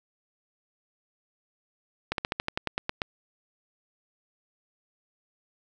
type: slowing click train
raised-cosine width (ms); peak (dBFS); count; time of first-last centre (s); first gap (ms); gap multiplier
0.3; -11; 11; 2.12-3.018; 62; 1.08
effects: none